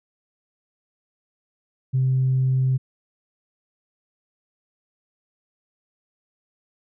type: tone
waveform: sine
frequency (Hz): 130.6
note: C3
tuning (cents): -3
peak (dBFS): -16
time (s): 1.93-2.78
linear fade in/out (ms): 20
effects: tanh soft clip ceiling -13 dBFS